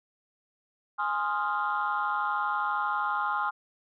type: chord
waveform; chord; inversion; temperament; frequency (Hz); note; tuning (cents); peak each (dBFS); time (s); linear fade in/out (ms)
sine; F minor seventh; first; equal; 830.6 / 1046.5 / 1244.5 / 1396.9; Ab5 / C6 / Eb6 / F6; 0 / 0 / 0 / 0; -31; 0.98-3.51; 20
effects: tanh soft clip ceiling -19 dBFS